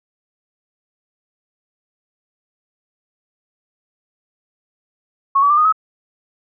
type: tone with pitch steps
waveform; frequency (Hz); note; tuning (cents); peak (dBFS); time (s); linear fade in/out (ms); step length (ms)
sine; 1100 / 1142.7 / 1187.2 / 1233.3 / 1281.2; C#6 / D6 / D6 / D#6 / E6; -14 / -48 / +18 / -16 / -50; -10; 5.35-5.725; 10; 75
effects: none